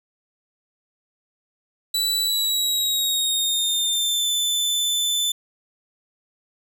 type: tone with pitch glide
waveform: sawtooth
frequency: 3953 to 3522 Hz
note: B7 to A7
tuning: +1 to +1 cents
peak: -17 dBFS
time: 1.94-5.32 s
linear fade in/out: 5 ms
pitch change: -200 cents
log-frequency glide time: 2.23-4.3 s
effects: none